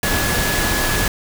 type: tone in noise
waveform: sine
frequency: 1694 Hz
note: G#6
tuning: 34 cents sharp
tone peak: -24 dBFS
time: 0.03-1.08 s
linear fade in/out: 2 ms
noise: pink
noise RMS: -19 dBFS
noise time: 0.03-1.08 s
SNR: -8 dB
effects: none